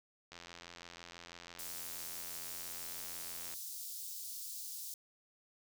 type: click train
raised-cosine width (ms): 0.2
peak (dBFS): -32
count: 278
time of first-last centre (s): 0.32-3.537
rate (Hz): 86.1
type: high-pass noise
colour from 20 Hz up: white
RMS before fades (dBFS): -45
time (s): 1.59-4.94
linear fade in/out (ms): 2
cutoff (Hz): 4400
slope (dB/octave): 24
effects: none